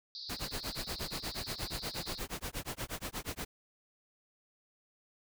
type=band-pass noise; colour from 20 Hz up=pink; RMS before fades=-45 dBFS; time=0.15-2.19 s; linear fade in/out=0 ms; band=3900 to 5000 Hz; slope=96 dB/octave
type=noise with tremolo; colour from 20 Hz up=pink; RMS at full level=-37 dBFS; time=0.29-3.45 s; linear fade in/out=10 ms; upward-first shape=sine; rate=8.4 Hz; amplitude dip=100%
effects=none